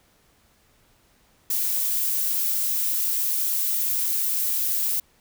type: noise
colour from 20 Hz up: violet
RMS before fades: -24 dBFS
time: 1.5-5 s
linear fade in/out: 5 ms
effects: pink hiss -61 dBFS RMS until 5.2 s